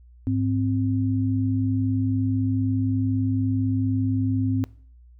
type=tone pair together; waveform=sine; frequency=103.96 / 261.6 Hz; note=G#2 / C4; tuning=+2 / 0 cents; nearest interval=octave + major third; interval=1598 cents; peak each=-23 dBFS; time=0.27-4.64 s; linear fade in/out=0 ms; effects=noise-tail reverb RT60 0.5 s tail -23 dB re dry + added 60 Hz sine -47 dBFS peak until 5.19 s